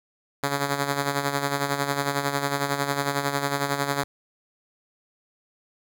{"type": "tone with tremolo", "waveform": "5% pulse", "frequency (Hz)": 141, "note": "C#3", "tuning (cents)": 30, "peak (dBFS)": -10, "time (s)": [0.43, 4.04], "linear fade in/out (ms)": 5, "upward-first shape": "sine", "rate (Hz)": 11, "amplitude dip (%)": 60, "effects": []}